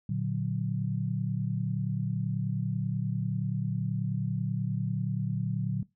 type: chord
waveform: sine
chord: Bb augmented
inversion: none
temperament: equal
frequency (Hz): 116.54 / 146.83 / 185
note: Bb2 / D3 / F#3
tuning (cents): 0 / 0 / 0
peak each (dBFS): -32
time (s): 0.09-5.83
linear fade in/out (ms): 5
effects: noise-tail reverb RT60 0.2 s tail -21 dB re dry